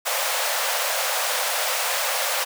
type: high-pass noise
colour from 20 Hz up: pink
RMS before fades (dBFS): -24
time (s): 0.05-2.45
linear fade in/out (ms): 20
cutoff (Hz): 500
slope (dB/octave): 96
effects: none